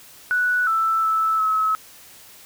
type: tone with pitch steps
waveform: sine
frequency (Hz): 1477 / 1323 / 1312 / 1289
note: F#6 / E6 / E6 / E6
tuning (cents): -3 / +6 / -9 / -39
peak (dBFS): -17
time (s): 0.31-1.75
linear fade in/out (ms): 0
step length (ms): 360
effects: white hiss -46 dBFS RMS until 2.45 s